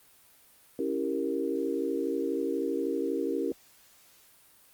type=chord; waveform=sine; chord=C# diminished seventh; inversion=none; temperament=equal with one note detuned; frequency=277.2 / 329.6 / 393.6 / 466.2 Hz; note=C#4 / E4 / G4 / Bb4; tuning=0 / 0 / +7 / 0 cents; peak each=-33 dBFS; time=0.79-3.52 s; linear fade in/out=2 ms; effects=white hiss -59 dBFS RMS until 4.73 s + Opus 32 kbps